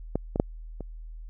clicks, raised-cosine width 2 ms, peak -12 / -15 / -6 / -23 dBFS, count 4, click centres 0.156 / 0.359 / 0.399 / 0.807 s, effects added 40 Hz sine -38 dBFS peak until 1.29 s

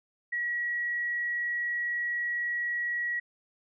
sine tone, 1918 Hz, A#6, 49 cents sharp, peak -28 dBFS, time 0.32-3.2 s, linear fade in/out 10 ms, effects none

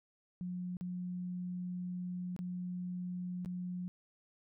sine tone with dropouts, 179.7 Hz, F3, 50 cents sharp, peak -37 dBFS, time 0.41-3.88 s, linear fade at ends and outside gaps 0 ms, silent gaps 0.769-0.81 / 2.364-2.39 / 3.448-3.459 s, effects none

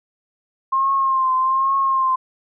sine tone with vibrato, 1062 Hz, C6, 25 cents sharp, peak -15 dBFS, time 0.72-2.16 s, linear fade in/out 10 ms, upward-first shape triangle, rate 1.2 Hz, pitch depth 50 cents each way, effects none

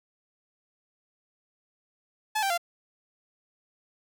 sawtooth tone with pitch steps, 861 / 783 / 690 Hz, A5 / G5 / F5, -38 / -2 / -21 cents, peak -21 dBFS, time 2.35-2.578 s, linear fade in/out 10 ms, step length 76 ms, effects none

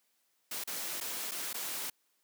white noise with dropouts, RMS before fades -38 dBFS, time 0.51-1.9 s, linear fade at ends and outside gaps 5 ms, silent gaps 0.639-0.674 / 1.003-1.009 / 1.312-1.316 / 1.531-1.542 s, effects white hiss -75 dBFS RMS until 2.23 s + high-pass 200 Hz 12 dB/octave

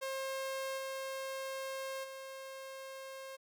sawtooth tone with level steps, 534 Hz, C5, 35 cents sharp, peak -33 / -35 / -41 dBFS, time 0.01-3.37 s, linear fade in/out 20 ms, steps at 0.77 / 2.03 s, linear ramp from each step 20 ms, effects none

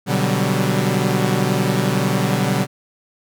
sawtooth chord, G major seventh, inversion first, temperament equal with one note detuned, 123.47 / 145.4 / 185 / 196 Hz, B2 / D3 / F#3 / G3, 0 / -17 / 0 / 0 cents, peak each -18 dBFS, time 0.06-2.67 s, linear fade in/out 50 ms, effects none

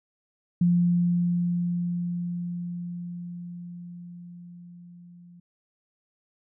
sine tone with level ramp, 174.61 Hz, F3, in tune, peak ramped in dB -17 to -47 dBFS, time 0.61-5.4 s, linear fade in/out 5 ms, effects none

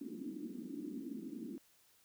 white band-pass noise, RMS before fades -45 dBFS, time 0.01-1.58 s, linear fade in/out 0 ms, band 210 to 320 Hz, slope 48 dB/octave, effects white hiss -69 dBFS RMS until 2.04 s

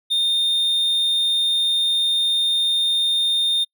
triangle tone, 3643 Hz, A#7, 41 cents flat, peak -15 dBFS, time 0.1-3.65 s, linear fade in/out 20 ms, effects noise-tail reverb RT60 0.1 s tail -25 dB re dry

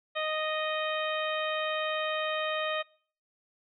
harmonic tone, 621 Hz, D#5, 3 cents flat, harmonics 1 / 2 / 3 / 4 / 5 / 6, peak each -32 / -35 / -37 / -38 / -39 / -40 dBFS, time 0.15-2.83 s, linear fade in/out 20 ms, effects noise-tail reverb RT60 0.5 s tail -24 dB re dry

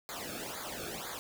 pink noise with flanger, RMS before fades -41 dBFS, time 0.09-1.19 s, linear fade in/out 0 ms, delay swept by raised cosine 0.35 to 1.04 ms, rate 2 Hz, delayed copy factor -0.9, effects none

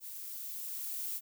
violet noise with level ramp, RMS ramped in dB -45 to -37 dBFS, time 0-1.21 s, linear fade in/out 50 ms, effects none

